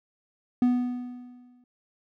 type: tone with exponential decay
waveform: triangle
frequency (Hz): 246.9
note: B3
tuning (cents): 0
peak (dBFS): -15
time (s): 0.62-1.64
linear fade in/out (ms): 2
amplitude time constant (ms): 220
effects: none